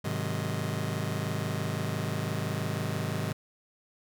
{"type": "chord", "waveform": "sawtooth", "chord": "Ab dominant seventh", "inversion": "none", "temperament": "just", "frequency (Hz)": [103.83, 129.78, 155.74, 186.89], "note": ["Ab2", "C3", "Eb3", "Gb3"], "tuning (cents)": [0, -14, 2, 18], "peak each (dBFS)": [-30, -31, -30, -34], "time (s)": [0.04, 3.33], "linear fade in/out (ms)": 10, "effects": []}